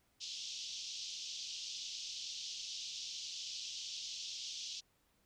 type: band-pass noise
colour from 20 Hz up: white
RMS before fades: -45 dBFS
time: 0.2-4.81 s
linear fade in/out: 20 ms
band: 2900 to 6200 Hz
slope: 48 dB/octave
effects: pink hiss -75 dBFS RMS until 5.25 s